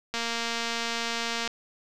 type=click train; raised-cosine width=0.2 ms; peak=-13 dBFS; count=311; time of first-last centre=0.14-1.476 s; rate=232 Hz; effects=none